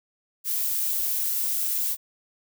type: noise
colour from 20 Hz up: violet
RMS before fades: -26 dBFS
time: 0.44-1.97 s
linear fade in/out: 50 ms
effects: none